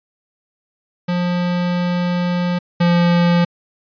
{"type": "tone pair in turn", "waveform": "square", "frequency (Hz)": [176.9, 173.36], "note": ["F3", "F3"], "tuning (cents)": [23, -12], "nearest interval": "unison", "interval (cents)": 35, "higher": "first", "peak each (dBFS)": [-17, -12], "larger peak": "second", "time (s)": [[1.08, 2.59], [2.8, 3.45]], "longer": "first", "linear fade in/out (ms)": 10, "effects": ["resampled to 11025 Hz"]}